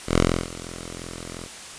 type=tone with ADSR envelope; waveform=5% pulse; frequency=42.82 Hz; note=F1; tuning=33 cents flat; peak=-4 dBFS; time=0.06-1.48 s; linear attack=110 ms; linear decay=300 ms; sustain=-20 dB; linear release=35 ms; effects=white hiss -39 dBFS RMS until 1.78 s + resampled to 22050 Hz